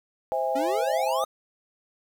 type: chord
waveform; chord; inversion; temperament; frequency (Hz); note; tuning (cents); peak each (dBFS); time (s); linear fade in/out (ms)
sine; C augmented; none; just; 523.3 / 654.1 / 817.6; C5 / E5 / G#5; 0 / -14 / -27; -28; 0.32-1.24; 0
type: exponential sweep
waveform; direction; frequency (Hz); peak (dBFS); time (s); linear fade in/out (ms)
square; up; 264 to 1268; -29; 0.55-1.25; 10
effects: 9-bit